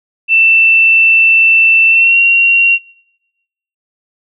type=tone with pitch glide; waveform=sine; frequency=2671 to 2749 Hz; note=E7 to F7; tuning=+22 to -28 cents; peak=-5 dBFS; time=0.28-2.79 s; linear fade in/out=50 ms; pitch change=+50 cents; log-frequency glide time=1.89-2.18 s; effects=noise-tail reverb RT60 1.0 s tail -25 dB re dry